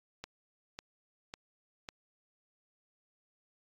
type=click train; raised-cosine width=0.2 ms; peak=-24 dBFS; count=4; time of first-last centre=0.24-1.888 s; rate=1.82 Hz; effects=AAC 48 kbps